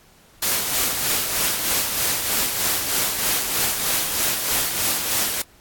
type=noise with tremolo; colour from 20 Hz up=white; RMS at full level=-20 dBFS; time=0.42-5.42 s; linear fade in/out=5 ms; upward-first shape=sine; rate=3.2 Hz; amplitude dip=45%; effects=pink hiss -53 dBFS RMS until 5.6 s + AAC 64 kbps